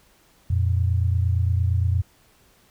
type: tone pair together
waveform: sine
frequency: 87.84 / 116.54 Hz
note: F2 / A#2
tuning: +11 / 0 cents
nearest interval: perfect fourth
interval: 489 cents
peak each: -19 / -24 dBFS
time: 0.5-2.02 s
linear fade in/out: 5 ms
effects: pink hiss -58 dBFS RMS until 2.7 s